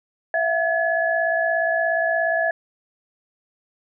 sine tone cluster, 662 / 719 / 1703 Hz, E5 / F#5 / G#6, +7 / -50 / +43 cents, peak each -21 / -27 / -22 dBFS, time 0.34-2.51 s, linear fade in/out 2 ms, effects none

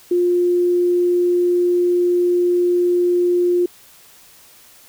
sine tone, 353.5 Hz, F4, 21 cents sharp, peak -13 dBFS, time 0.11-3.66 s, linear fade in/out 5 ms, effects white hiss -47 dBFS RMS until 4.88 s

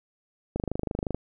click train, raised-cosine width 2 ms, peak -15 dBFS, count 16, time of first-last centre 0.56-1.146 s, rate 25.6 Hz, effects none

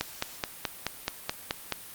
click train, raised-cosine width 0.2 ms, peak -10 dBFS, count 9, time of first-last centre 0.01-1.723 s, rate 4.67 Hz, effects white hiss -45 dBFS RMS until 1.94 s + Opus 48 kbps

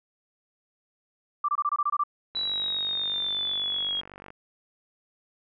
sine tone bursts, 1174.7 Hz, D6, in tune, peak -22 dBFS, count 9, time 1.44-2.037 s, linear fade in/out 5 ms, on 45 ms, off 24 ms
click train, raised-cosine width 0.5 ms, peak -28 dBFS, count 95, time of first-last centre 2.35-4.304 s, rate 48.1 Hz
sine exponential sweep, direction down, 3951 to 3271 Hz, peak -26 dBFS, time 2.35-4.01 s, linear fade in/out 10 ms
effects none

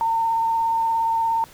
sine tone with vibrato, 909 Hz, A#5, 44 cents flat, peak -18 dBFS, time 0.01-1.44 s, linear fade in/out 0 ms, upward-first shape square, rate 17 Hz, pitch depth 10 cents each way, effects pink hiss -47 dBFS RMS until 1.53 s

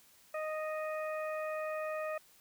harmonic tone, 621 Hz, D#5, 3 cents flat, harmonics 1 / 2 / 3 / 4, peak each -36 / -42 / -46 / -48 dBFS, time 0.34-2.18 s, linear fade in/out 5 ms, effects white hiss -63 dBFS RMS until 2.4 s

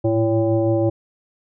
sine tone with frequency modulation, 336 Hz, E4, 33 cents sharp, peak -15 dBFS, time 0.04-0.9 s, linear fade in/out 10 ms, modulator 226 Hz, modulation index 1.2, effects none

